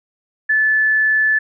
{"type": "tone", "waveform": "sine", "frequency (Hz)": 1739, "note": "A6", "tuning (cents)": -21, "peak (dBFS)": -12, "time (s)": [0.49, 1.39], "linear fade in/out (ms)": 10, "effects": []}